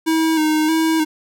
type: tone with vibrato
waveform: square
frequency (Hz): 315.6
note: D#4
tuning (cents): +25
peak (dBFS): -15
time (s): 0.06-1.05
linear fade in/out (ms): 20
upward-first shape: square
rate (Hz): 1.6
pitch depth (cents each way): 33
effects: none